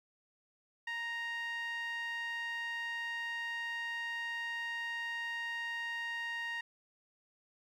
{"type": "tone with band-pass filter", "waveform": "sawtooth", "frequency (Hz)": 932.3, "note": "A#5", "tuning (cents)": 0, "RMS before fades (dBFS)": -39, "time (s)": [0.87, 6.61], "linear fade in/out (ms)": 5, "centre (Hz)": 2100, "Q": 4.7, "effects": ["12-bit"]}